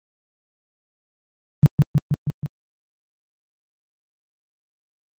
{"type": "tone with echo", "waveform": "sine", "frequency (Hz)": 146.83, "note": "D3", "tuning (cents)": 0, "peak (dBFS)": -5, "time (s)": [1.63, 1.66], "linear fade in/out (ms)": 0, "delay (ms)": 160, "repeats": 5, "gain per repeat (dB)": -3, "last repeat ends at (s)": 2.46, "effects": ["high-pass 80 Hz 12 dB/octave", "Opus 24 kbps"]}